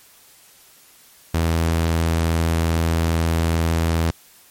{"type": "tone", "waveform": "sawtooth", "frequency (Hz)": 82.41, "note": "E2", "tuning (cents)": 0, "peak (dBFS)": -13, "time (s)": [1.34, 4.11], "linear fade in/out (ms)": 5, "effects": ["white hiss -50 dBFS RMS until 4.5 s", "MP3 64 kbps"]}